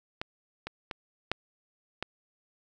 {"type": "clicks", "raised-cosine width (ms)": 0.3, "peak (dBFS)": [-17, -20, -19, -11, -16], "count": 5, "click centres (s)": [0.215, 0.67, 0.912, 1.316, 2.026], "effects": []}